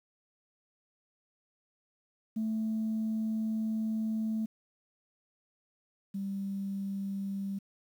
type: tone pair in turn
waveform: sine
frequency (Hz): 220 / 196.7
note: A3 / G3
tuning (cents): 0 / +6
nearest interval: major second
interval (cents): 194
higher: first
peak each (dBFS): -28 / -32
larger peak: first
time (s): 2.36-4.46 / 6.14-7.59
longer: first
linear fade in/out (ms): 10
effects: tanh soft clip ceiling -26 dBFS + 10-bit